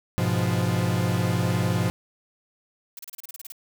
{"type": "chord", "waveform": "45% pulse", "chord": "F diminished", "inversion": "first", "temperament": "equal", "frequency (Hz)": [103.83, 123.47, 174.61], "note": ["Ab2", "Cb3", "F3"], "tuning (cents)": [0, 0, 0], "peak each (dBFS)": -26, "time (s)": [0.18, 1.9], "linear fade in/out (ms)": 0}
{"type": "noise bursts", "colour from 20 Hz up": "blue", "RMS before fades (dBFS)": -38, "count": 11, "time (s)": [2.97, 3.521], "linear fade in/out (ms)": 2, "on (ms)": 21, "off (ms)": 32}
{"effects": []}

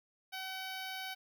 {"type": "tone with notch filter", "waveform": "10% pulse", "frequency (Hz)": 759, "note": "F#5", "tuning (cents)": 44, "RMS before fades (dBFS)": -42, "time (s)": [0.32, 1.15], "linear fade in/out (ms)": 20, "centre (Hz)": 8200, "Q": 1.7, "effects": []}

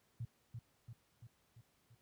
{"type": "tone with echo", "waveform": "sine", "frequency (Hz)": 116.54, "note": "A#2", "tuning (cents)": 0, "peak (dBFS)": -39, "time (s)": [0.2, 0.25], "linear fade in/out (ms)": 5, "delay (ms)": 340, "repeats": 5, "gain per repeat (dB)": -4, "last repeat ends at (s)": 1.95, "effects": ["pink hiss -75 dBFS RMS until 2.01 s", "high-pass 60 Hz 12 dB/octave"]}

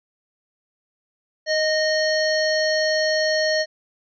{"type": "harmonic tone with a mistuned harmonic", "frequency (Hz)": 617, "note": "D#5", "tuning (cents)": -15, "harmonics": [1, 3, 5, 7, 9, 10], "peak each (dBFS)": [-20, -24, -37, -26, -31, -38], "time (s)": [1.46, 3.66], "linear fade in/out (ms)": 50, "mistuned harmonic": 1, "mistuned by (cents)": 17, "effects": []}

